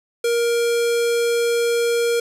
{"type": "tone with notch filter", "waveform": "square", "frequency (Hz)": 470, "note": "A#4", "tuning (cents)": 14, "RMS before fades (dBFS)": -19, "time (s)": [0.24, 2.2], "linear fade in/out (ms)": 5, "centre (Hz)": 1100, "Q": 1.7, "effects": ["resampled to 32000 Hz", "7-bit"]}